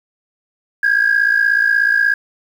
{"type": "tone pair together", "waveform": "sine", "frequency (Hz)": [1604.6, 1661.2], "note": ["G6", "G#6"], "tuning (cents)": [40, 0], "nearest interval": "minor second", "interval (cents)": 60, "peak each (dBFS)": -13, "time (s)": [0.83, 2.14], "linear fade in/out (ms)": 5, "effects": ["tanh soft clip ceiling -6 dBFS", "7-bit"]}